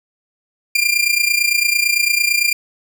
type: tone with amplitude modulation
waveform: sawtooth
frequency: 2392 Hz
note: D7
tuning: 31 cents sharp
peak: -7 dBFS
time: 0.75-2.53 s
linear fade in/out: 5 ms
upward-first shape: sine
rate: 28.9 Hz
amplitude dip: 75%
effects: none